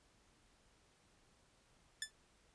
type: tone with exponential decay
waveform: 10% pulse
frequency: 1749 Hz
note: A6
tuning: 11 cents flat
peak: -26 dBFS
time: 2.02-2.11 s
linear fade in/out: 2 ms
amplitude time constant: 19 ms
effects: pink hiss -71 dBFS RMS until 2.54 s + resampled to 22050 Hz